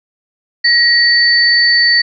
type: tone pair together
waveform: sine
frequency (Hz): 1902 / 4519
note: A#6 / C#8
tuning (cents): +34 / +33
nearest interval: octave + minor third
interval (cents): 1499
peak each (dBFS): -10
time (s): 0.64-2.02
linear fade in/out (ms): 10
effects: none